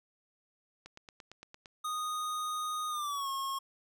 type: click train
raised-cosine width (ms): 0.2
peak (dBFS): -31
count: 8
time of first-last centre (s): 0.86-1.658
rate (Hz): 8.77
type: tone with pitch glide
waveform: square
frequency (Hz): 1239 to 1084.9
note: D#6 to C#6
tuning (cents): -8 to -38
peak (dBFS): -34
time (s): 1.84-3.59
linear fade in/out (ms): 10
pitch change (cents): -230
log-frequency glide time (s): 2.89-3.29
effects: none